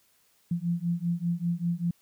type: beating tone pair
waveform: sine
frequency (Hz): 169.3 / 174.4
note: E3 / F3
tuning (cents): +46 / -2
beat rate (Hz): 5.1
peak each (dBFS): -29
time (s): 0.51-1.91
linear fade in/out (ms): 5
effects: white hiss -66 dBFS RMS until 2.01 s